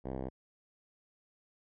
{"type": "tone with low-pass filter", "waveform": "5% pulse", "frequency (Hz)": 65.41, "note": "C2", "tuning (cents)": 0, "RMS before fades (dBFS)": -39, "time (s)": [0.04, 0.3], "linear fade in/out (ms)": 20, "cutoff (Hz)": 710, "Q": 0.58, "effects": []}